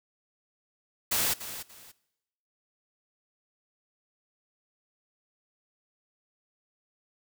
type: noise with echo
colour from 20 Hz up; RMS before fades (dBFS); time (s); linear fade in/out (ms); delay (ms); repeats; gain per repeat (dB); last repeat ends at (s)
white; -27; 1.11-1.34; 10; 290; 2; -12; 1.92
effects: noise-tail reverb RT60 0.9 s tail -20 dB re dry